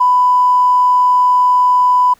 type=tone with tanh clipping; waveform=triangle; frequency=995 Hz; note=B5; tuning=13 cents sharp; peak=-7 dBFS; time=0-2.14 s; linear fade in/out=10 ms; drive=2 dB; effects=pink hiss -51 dBFS RMS until 2.19 s